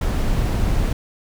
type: noise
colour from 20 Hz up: brown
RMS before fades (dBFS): -19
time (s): 0.01-0.93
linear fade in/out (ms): 5
effects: none